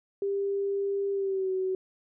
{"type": "tone with pitch glide", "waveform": "sine", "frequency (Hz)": [397.5, 375.8], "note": ["G4", "F#4"], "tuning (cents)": [24, 27], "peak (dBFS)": -26, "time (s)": [0.22, 1.75], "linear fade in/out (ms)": 2, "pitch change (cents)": -97, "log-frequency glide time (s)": [1.12, 1.51], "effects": []}